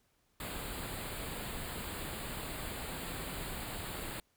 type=band-stop noise; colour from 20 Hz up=pink; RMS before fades=-41 dBFS; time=0.4-4.2 s; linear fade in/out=2 ms; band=4700 to 7200 Hz; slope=96 dB/octave; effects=pink hiss -74 dBFS RMS until 4.36 s